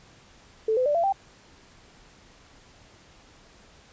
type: tone with pitch steps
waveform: sine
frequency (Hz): 440 / 508.4 / 587.3 / 678.6 / 784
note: A4 / C5 / D5 / F5 / G5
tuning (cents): 0 / -50 / 0 / -50 / 0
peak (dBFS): -20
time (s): 0.68-1.125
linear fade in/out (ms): 5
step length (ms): 89
effects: pink hiss -54 dBFS RMS until 3.92 s + resampled to 16000 Hz